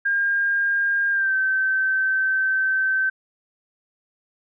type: tone with pitch glide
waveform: sine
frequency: 1610 to 1544.4 Hz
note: G6 to G6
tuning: +46 to -26 cents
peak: -18 dBFS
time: 0.05-3.1 s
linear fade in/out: 10 ms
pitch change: -72 cents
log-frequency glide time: 1.11-1.35 s
effects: none